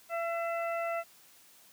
harmonic tone with a mistuned harmonic, 674 Hz, E5, 38 cents sharp, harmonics 1 / 2 / 3 / 4, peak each -32 / -38 / -42 / -44 dBFS, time 0.09-1.04 s, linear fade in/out 50 ms, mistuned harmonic 4, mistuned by -32 cents, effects white hiss -59 dBFS RMS until 1.72 s + high-pass 100 Hz 12 dB/octave

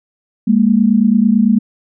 sine tone pair together, 203.6 / 232.6 Hz, G#3 / A#3, -34 / -4 cents, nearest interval major second, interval 230 cents, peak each -11 dBFS, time 0.47-1.59 s, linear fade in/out 10 ms, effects none

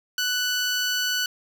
15% pulse tone, 1487 Hz, F#6, 8 cents sharp, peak -16 dBFS, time 0.18-1.26 s, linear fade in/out 2 ms, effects none

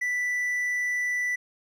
triangle tone, 1975.5 Hz, B6, in tune, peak -23 dBFS, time 0.01-1.36 s, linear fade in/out 10 ms, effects none

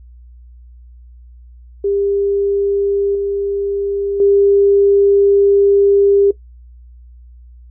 sine tone with level steps, 400 Hz, G4, 35 cents sharp, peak -13 / -16 / -8 dBFS, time 1.84-6.31 s, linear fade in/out 5 ms, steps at 3.15 / 4.2 s, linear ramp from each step 2 ms, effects noise-tail reverb RT60 0.1 s tail -17 dB re dry + added 60 Hz sine -37 dBFS peak until 7.7 s

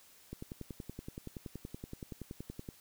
click train, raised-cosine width 3 ms, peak -29 dBFS, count 26, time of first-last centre 0.33-2.688 s, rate 10.6 Hz, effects white hiss -61 dBFS RMS until 2.8 s

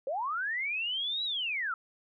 sine linear two-way sweep, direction up then down, 503 to 3948 to 1268 Hz, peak -30 dBFS, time 0.07-1.74 s, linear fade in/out 2 ms, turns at 1.24 s, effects none

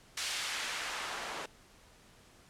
white noise with band-pass filter sweep, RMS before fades -38 dBFS, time 0.17-1.46 s, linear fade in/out 5 ms, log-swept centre 3300 to 710 Hz, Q 0.72, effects pink hiss -60 dBFS RMS until 2.49 s + low-pass 10000 Hz 12 dB/octave

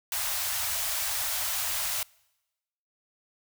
white band-stop noise, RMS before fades -30 dBFS, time 0.12-2.03 s, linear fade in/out 2 ms, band 110 to 580 Hz, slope 96 dB/octave, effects noise-tail reverb RT60 1.0 s tail -26 dB re dry

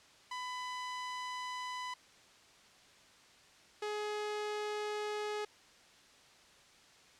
sawtooth tone pair in turn, 1000 / 420.4 Hz, B5 / G#4, +21 / +21 cents, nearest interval octave + minor third, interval 1500 cents, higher first, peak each -35 / -32 dBFS, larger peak second, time 0.31-1.94 / 3.82-5.45 s, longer neither, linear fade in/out 5 ms, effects white hiss -61 dBFS RMS until 7.19 s + low-pass 6000 Hz 12 dB/octave

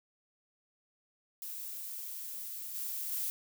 violet noise with level steps, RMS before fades -42 / -38 / -35 dBFS, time 1.42-3.3 s, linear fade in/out 0 ms, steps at 2.74 / 3.11 s, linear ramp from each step 20 ms, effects none

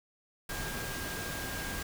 sine tone in noise, 1612 Hz, G6, 48 cents sharp, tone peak -42 dBFS, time 0.49-1.83 s, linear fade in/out 5 ms, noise pink, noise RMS -38 dBFS, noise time 0.49-1.83 s, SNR -7 dB, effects none

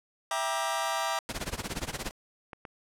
sawtooth chord, E half-diminished seventh, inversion none, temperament just, 659.3 / 791.1 / 949.3 / 1186.7 Hz, E5 / G5 / Bb5 / D6, 0 / +16 / +31 / +18 cents, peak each -30 dBFS, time 0.31-1.19 s, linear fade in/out 2 ms
pink noise with tremolo, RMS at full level -32 dBFS, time 1.29-2.11 s, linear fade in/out 0 ms, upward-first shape sine, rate 17 Hz, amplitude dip 90%
clicks, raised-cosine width 0.5 ms, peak -26 dBFS, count 3, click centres 1.818 / 2.532 / 2.652 s
effects low-pass 11000 Hz 12 dB/octave

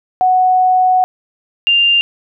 sine tone pair in turn, 740 / 2794 Hz, F#5 / F7, 0 / 0 cents, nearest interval octave + major seventh, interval 2300 cents, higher second, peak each -8 dBFS, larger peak neither, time 0.21-1.04 / 1.67-2.01 s, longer first, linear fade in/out 0 ms, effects none

